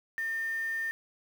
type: tone with quantisation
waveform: sine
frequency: 1810 Hz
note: A6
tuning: 48 cents sharp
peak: -30 dBFS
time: 0.18-0.91 s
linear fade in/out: 0 ms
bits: 8
effects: none